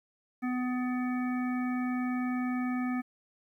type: harmonic tone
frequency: 250.5 Hz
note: B3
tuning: 25 cents sharp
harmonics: 1 / 3 / 5 / 7 / 9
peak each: -29 / -41 / -42 / -44 / -45 dBFS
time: 0.42-3.02 s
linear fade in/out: 20 ms
effects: 11-bit